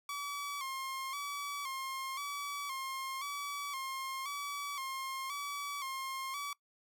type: tone with vibrato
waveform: sawtooth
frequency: 1104 Hz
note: C#6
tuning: 7 cents flat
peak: -34 dBFS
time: 0.09-6.53 s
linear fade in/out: 2 ms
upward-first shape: square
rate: 0.96 Hz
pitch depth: 61 cents each way
effects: noise-tail reverb RT60 0.1 s tail -22 dB re dry